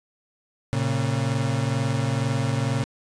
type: tone pair together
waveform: 35% pulse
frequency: 114 / 136.12 Hz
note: A#2 / C#3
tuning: -38 / -31 cents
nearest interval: minor third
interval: 307 cents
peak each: -23 dBFS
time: 0.73-2.84 s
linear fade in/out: 0 ms
effects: resampled to 22050 Hz